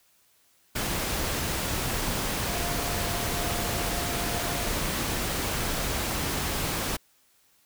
sine tone in noise, 698.5 Hz, F5, in tune, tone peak -37 dBFS, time 2.47-4.69 s, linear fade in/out 10 ms, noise pink, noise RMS -29 dBFS, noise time 0.75-6.97 s, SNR -11 dB, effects white hiss -64 dBFS RMS until 7.65 s

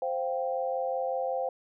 sine chord, C suspended fourth, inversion none, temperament equal, 523.3 / 698.5 / 784 Hz, C5 / F5 / G5, 0 / 0 / 0 cents, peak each -30 / -34 / -34 dBFS, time 0.02-1.49 s, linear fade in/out 2 ms, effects none

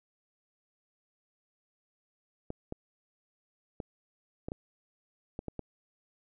clicks, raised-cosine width 2 ms, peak -23 dBFS, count 8, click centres 2.504 / 2.724 / 3.802 / 4.485 / 4.519 / 5.391 / 5.483 / 5.593 s, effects none

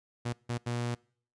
sawtooth tone bursts at uneven times, 120 Hz, B2, 49 cents flat, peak -27 dBFS, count 3, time 0.25-0.33 / 0.49-0.58 / 0.66-0.95 s, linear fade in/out 10 ms, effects noise-tail reverb RT60 0.5 s tail -25 dB re dry + resampled to 22050 Hz

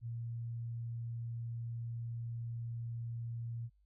sine tone, 116.7 Hz, A#2, 2 cents sharp, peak -38 dBFS, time 0.01-3.7 s, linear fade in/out 50 ms, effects added 50 Hz sine -67 dBFS peak until 3.85 s

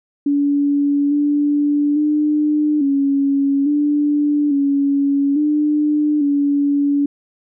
sine tone with pitch steps, 285.5 / 291.3 / 300.1 / 278 / 293.4 / 280.4 / 299 / 285 Hz, D4 / D4 / D4 / C#4 / D4 / C#4 / D4 / C#4, -49 / -14 / +38 / +5 / -2 / +20 / +31 / +48 cents, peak -13 dBFS, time 0.26-7.06 s, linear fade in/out 5 ms, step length 850 ms, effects none

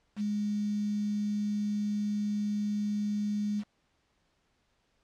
sine tone with quantisation, 207.7 Hz, G#3, in tune, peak -28 dBFS, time 0.16-3.64 s, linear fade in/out 50 ms, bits 8, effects pink hiss -73 dBFS RMS until 5.03 s + low-pass 6000 Hz 12 dB/octave

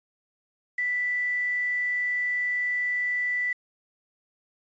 sine tone with quantisation, 1975.5 Hz, B6, in tune, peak -24 dBFS, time 0.78-3.53 s, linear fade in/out 5 ms, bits 8, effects resampled to 16000 Hz

